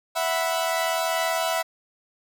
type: chord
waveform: sawtooth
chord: E suspended second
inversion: none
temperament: equal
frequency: 659.3 / 740 / 987.8 Hz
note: E5 / F#5 / B5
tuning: 0 / 0 / 0 cents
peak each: -21 / -25 / -26 dBFS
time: 0.15-1.63 s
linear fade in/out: 20 ms
effects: none